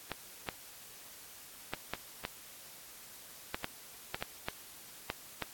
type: clicks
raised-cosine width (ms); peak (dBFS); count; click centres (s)
0.3; -18; 12; 0.117 / 0.488 / 1.736 / 1.936 / 2.251 / 3.545 / 3.644 / 4.145 / 4.225 / 4.485 / 5.101 / 5.423
effects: white hiss -52 dBFS RMS until 5.53 s + AAC 64 kbps